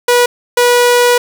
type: tone pair in turn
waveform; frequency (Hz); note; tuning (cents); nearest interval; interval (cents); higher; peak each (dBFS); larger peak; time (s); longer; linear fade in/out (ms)
sawtooth; 486.5 / 486.5; B4 / B4; -26 / -26; unison; 0; neither; -3; neither; 0.08-0.26 / 0.57-1.18; second; 5
effects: none